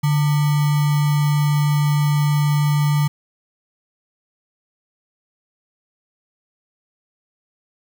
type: tone with sample-and-hold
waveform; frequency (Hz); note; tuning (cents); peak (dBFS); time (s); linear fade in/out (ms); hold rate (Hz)
sine; 146.83; D3; 0; -14; 0.03-3.08; 10; 1050
effects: none

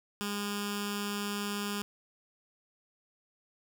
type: tone with notch filter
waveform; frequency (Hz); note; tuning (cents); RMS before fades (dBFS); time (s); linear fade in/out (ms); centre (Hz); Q
10% pulse; 204.3; G#3; -28; -35; 0.21-1.82; 0; 650; 0.57
effects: none

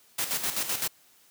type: noise with tremolo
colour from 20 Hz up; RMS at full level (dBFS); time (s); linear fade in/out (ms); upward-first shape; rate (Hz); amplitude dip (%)
white; -28; 0.18-0.88; 10; square; 7.8; 60
effects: white hiss -60 dBFS RMS until 1.3 s + high-pass 100 Hz 12 dB/octave

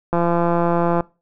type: click train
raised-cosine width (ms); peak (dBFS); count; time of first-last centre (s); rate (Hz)
1; -6; 151; 0.13-1.007; 171
effects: noise-tail reverb RT60 0.3 s tail -23 dB re dry

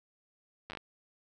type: slowing click train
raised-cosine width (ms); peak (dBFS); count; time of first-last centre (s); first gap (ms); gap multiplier
0.3; -25; 6; 0.7-0.772; 9; 1.24
effects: none

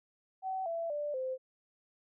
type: tone with pitch steps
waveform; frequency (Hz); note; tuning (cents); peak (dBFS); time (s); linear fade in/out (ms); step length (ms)
sine; 759 / 668.4 / 588.7 / 518.4; F#5 / E5 / D5 / C5; +44 / +24 / +4 / -16; -33; 0.42-1.38; 50; 240
effects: none

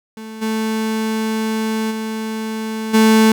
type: tone with level steps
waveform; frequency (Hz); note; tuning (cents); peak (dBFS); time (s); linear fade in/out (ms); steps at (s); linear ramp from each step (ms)
35% pulse; 220; A3; 0; -28 / -16 / -20 / -7; 0.17-3.32; 2; 0.41 / 1.9 / 2.93; 20
effects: none

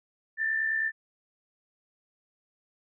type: tone with amplitude modulation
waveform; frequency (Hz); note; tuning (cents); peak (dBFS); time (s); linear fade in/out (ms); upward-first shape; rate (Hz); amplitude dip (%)
sine; 1778; A6; +18; -23; 0.37-0.92; 50; sine; 69.5; 50
effects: none

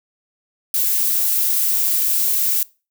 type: noise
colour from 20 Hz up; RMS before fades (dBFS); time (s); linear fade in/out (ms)
violet; -18; 0.74-2.63; 2
effects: noise-tail reverb RT60 0.3 s tail -22 dB re dry

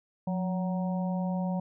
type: harmonic tone with a mistuned harmonic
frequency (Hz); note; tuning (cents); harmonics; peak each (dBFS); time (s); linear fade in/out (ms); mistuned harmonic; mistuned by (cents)
187.1; F#3; +20; 1 / 3 / 4 / 5; -28 / -38 / -40 / -42; 0.27-1.6; 5; 1; -69
effects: none

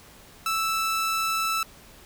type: tone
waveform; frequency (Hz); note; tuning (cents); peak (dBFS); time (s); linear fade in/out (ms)
sawtooth; 1318.5; E6; 0; -20; 0.46-1.63; 2
effects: pink hiss -50 dBFS RMS until 2.05 s

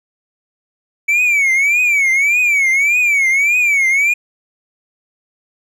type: tone with vibrato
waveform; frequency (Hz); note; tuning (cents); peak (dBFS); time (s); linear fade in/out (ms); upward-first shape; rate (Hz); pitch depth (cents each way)
triangle; 2283; D7; -50; -9; 1.08-4.14; 10; triangle; 1.7; 170
effects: none

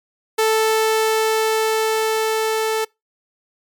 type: tone with level ramp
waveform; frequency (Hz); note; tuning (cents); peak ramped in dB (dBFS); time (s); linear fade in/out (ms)
sawtooth; 440; A4; 0; -10 to -14; 0.38-2.85; 10
effects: noise-tail reverb RT60 0.2 s tail -25 dB re dry + MP3 96 kbps

